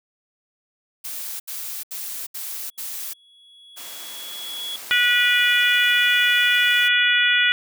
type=noise bursts; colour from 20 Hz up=blue; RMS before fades=-31 dBFS; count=5; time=1.04-3.136 s; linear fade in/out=10 ms; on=360 ms; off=74 ms
type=tone with exponential growth; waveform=triangle; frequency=3360 Hz; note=G#7; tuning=19 cents sharp; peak=-25 dBFS; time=2.36-4.76 s; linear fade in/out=1 ms; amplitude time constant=520 ms
type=high-pass noise; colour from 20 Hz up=white; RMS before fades=-37 dBFS; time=3.76-6.89 s; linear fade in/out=20 ms; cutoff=280 Hz; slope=12 dB/octave
type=harmonic tone; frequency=487.4 Hz; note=B4; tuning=23 cents flat; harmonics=3 / 4 / 5 / 6 / 7; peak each=-20 / -21 / -22 / -23 / -23 dBFS; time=4.91-7.52 s; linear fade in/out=0 ms
effects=none